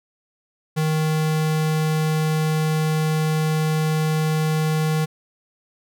square tone, 156.2 Hz, D#3, 7 cents sharp, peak -19 dBFS, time 0.76-5.06 s, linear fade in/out 20 ms, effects none

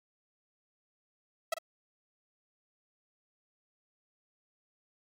sawtooth tone with echo, 653 Hz, E5, 17 cents flat, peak -24 dBFS, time 1.52-1.54 s, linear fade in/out 5 ms, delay 46 ms, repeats 1, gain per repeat -10 dB, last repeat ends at 1.586 s, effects AAC 64 kbps

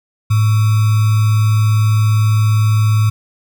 sine tone with sample-and-hold, 107.5 Hz, A2, 40 cents flat, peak -9 dBFS, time 0.3-3.1 s, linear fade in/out 10 ms, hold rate 1225 Hz, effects none

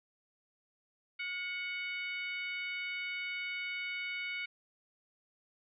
harmonic tone with a mistuned harmonic, 740 Hz, F#5, in tune, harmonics 2 / 3 / 4 / 5 / 6, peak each -45 / -37 / -46 / -51 / -55 dBFS, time 1.19-4.46 s, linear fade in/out 10 ms, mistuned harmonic 2, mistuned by -47 cents, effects none

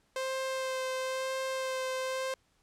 sawtooth tone with vibrato, 523 Hz, C5, 1 cent flat, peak -28 dBFS, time 0.16-2.34 s, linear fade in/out 2 ms, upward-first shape sine, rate 1 Hz, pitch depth 13 cents each way, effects pink hiss -71 dBFS RMS until 2.62 s + low-pass 10000 Hz 12 dB/octave

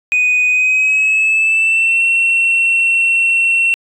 sine tone with pitch glide, 2489 to 2714 Hz, D#7 to E7, 0 to +50 cents, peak -8 dBFS, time 0.12-3.74 s, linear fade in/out 0 ms, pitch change +150 cents, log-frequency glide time 0.48-2.04 s, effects tanh soft clip ceiling -8 dBFS

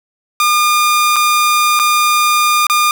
sawtooth tone with dropouts, 1210 Hz, D#6, 49 cents flat, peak -6 dBFS, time 0.4-2.91 s, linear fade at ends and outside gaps 1 ms, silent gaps 1.16-1.164 / 1.792-1.797 / 2.668-2.698 s, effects none

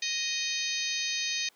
harmonic tone, 622.3 Hz, D#5, in tune, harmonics 3 / 4 / 5 / 6 / 7 / 8 / 9 / 10, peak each -39 / -35 / -40 / -35 / -36 / -39 / -48 / -36 dBFS, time 0.02-1.49 s, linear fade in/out 5 ms, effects pink hiss -63 dBFS RMS until 1.55 s + high-pass 400 Hz 12 dB/octave

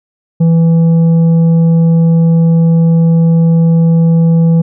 sine tone with tanh clipping, 165.4 Hz, E3, 6 cents sharp, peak -6 dBFS, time 0.4-4.62 s, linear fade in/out 10 ms, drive 6 dB, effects none

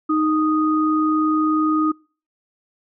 sine tone pair together, 310.5 / 1242 Hz, D#4 / D#6, -3 / -3 cents, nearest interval 2 octaves, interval 2400 cents, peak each -17 / -21 dBFS, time 0.09-1.92 s, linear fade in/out 10 ms, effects noise-tail reverb RT60 0.4 s tail -26 dB re dry

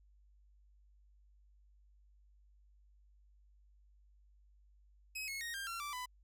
sawtooth tone with pitch steps, 2548 / 2180 / 1865.2 / 1595.9 / 1365.4 / 1168.3 / 999.6 Hz, D#7 / C#7 / A#6 / G6 / F6 / D6 / B5, +41 / -29 / +1 / +31 / -40 / -9 / +21 cents, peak -37 dBFS, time 5.15-6.06 s, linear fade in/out 10 ms, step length 130 ms, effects added 50 Hz sine -63 dBFS peak until 6.23 s

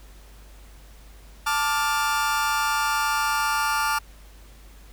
40% pulse chord, D minor, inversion second, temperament just, 881 / 1174.7 / 1409.6 Hz, A5 / D6 / F6, +2 / 0 / +16 cents, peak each -25 dBFS, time 1.46-3.99 s, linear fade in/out 10 ms, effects added 50 Hz sine -45 dBFS peak until 4.92 s + pink hiss -53 dBFS RMS until 4.92 s

